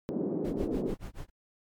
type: band-pass noise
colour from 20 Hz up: white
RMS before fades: -32 dBFS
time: 0.09-0.94 s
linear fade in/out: 0 ms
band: 180 to 410 Hz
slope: 24 dB/octave
type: noise with tremolo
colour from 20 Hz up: brown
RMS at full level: -36 dBFS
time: 0.44-1.3 s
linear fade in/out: 10 ms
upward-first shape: sine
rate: 6.9 Hz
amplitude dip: 100%
effects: MP3 96 kbps